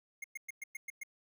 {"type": "tone bursts", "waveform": "square", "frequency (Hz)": 2140, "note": "C7", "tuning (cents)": 38, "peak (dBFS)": -40, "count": 7, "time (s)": [0.22, 1.034], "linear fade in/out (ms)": 5, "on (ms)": 22, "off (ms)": 110, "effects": []}